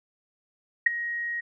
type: tone with ADSR envelope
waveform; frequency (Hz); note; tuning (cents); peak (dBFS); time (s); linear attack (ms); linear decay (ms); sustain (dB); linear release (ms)
sine; 1885; A#6; +19; -12; 0.86-1.41; 7; 12; -16; 14
effects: none